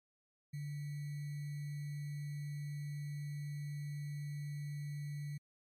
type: tone with sample-and-hold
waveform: sine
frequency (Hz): 146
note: D3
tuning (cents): -10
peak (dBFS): -39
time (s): 0.53-5.38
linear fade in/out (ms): 10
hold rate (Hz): 2100
effects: MP3 64 kbps